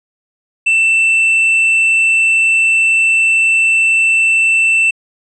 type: tone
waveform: triangle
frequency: 2669 Hz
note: E7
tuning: 21 cents sharp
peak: -7 dBFS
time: 0.66-4.91 s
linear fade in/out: 10 ms
effects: resampled to 22050 Hz